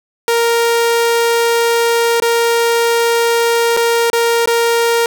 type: tone with dropouts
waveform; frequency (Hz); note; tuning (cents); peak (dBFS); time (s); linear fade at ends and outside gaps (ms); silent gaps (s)
sawtooth; 466.2; A#4; 0; -7; 0.28-5.06; 1; 2.201-2.222 / 3.767-3.772 / 4.101-4.131 / 4.458-4.474
effects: none